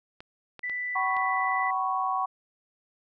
clicks, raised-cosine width 0.3 ms, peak -27 dBFS, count 4, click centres 0.205 / 0.593 / 0.697 / 1.167 s
sine tone, 1982 Hz, B6, 6 cents sharp, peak -29 dBFS, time 0.63-1.71 s, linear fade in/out 10 ms
sine chord, F# suspended fourth, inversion none, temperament equal with one note detuned, 757.3 / 987.8 / 1108.7 Hz, F#5 / B5 / C#6, +40 / 0 / 0 cents, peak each -29 / -32 / -28 dBFS, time 0.95-2.26 s, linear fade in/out 10 ms
effects none

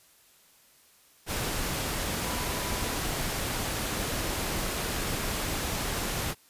sine tone in noise, 987.8 Hz, B5, in tune, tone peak -42 dBFS, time 2.22-3.03 s, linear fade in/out 50 ms, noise pink, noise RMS -31 dBFS, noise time 1.26-6.35 s, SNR -14 dB, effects white hiss -60 dBFS RMS until 6.49 s + resampled to 32000 Hz

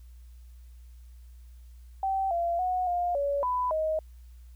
sine tone with pitch steps, 773 / 685 / 733 / 706 / 566 / 997 / 628 Hz, G5 / F5 / F#5 / F5 / C#5 / B5 / D#5, -24 / -34 / -16 / +19 / +36 / +16 / +16 cents, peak -25 dBFS, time 2.03-3.99 s, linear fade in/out 2 ms, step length 280 ms, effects added 60 Hz sine -46 dBFS peak until 4.55 s + white hiss -68 dBFS RMS until 4.55 s

